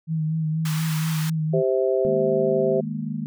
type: tone with vibrato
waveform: sine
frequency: 158.1 Hz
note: D#3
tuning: 28 cents sharp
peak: -21 dBFS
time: 0.07-1.63 s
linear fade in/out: 50 ms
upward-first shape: sine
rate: 4.2 Hz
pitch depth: 32 cents each way
type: high-pass noise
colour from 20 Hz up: pink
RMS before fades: -34 dBFS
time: 0.65-1.3 s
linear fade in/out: 5 ms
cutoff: 910 Hz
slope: 48 dB/octave
type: harmonic tone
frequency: 130.81 Hz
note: C3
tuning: in tune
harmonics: 3 / 4 / 5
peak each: -21 / -23 / -25 dBFS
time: 1.53-2.81 s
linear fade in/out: 10 ms
type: chord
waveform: sine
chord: D# suspended fourth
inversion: none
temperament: equal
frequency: 155.56 / 207.7 / 233.1 Hz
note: D#3 / G#3 / A#3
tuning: 0 / 0 / 0 cents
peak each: -30 dBFS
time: 2.05-3.26 s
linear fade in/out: 0 ms
effects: none